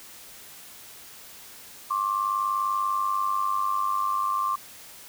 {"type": "tone pair together", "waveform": "sine", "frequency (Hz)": [1065.7, 1166], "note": ["C6", "D6"], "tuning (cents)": [31, -13], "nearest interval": "major second", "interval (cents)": 156, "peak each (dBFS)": -26, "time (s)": [1.9, 4.56], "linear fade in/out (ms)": 10, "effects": ["white hiss -46 dBFS RMS until 5.08 s"]}